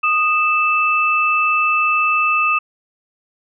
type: tone pair together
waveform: sine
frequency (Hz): 1237.3 / 2637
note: D#6 / E7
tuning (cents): -10 / 0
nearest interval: octave + minor second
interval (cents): 1310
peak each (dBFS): -16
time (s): 0.03-2.59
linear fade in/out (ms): 10
effects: none